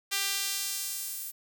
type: tone with high-pass filter sweep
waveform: sawtooth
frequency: 394.8 Hz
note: G4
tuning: 12 cents sharp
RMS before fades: -33 dBFS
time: 0.11-1.32 s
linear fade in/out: 20 ms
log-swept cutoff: 2500 to 12000 Hz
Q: 0.71
effects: none